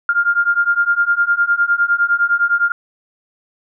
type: beating tone pair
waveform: sine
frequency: 1398 / 1407.8 Hz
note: F6 / F6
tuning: +1 / +13 cents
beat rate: 9.8 Hz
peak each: -16 / -15 dBFS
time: 0.09-2.72 s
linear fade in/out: 2 ms
effects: none